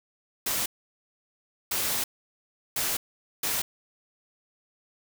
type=noise bursts at uneven times; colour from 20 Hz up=white; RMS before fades=-28 dBFS; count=4; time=0.46-0.66 / 1.71-2.04 / 2.76-2.97 / 3.43-3.62 s; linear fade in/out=5 ms; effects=none